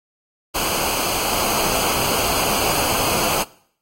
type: noise with comb filter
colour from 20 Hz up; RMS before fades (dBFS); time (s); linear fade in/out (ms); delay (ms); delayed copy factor
pink; -21; 0.54-3.44; 20; 0.54; -0.7
effects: noise-tail reverb RT60 0.6 s tail -21 dB re dry + AAC 48 kbps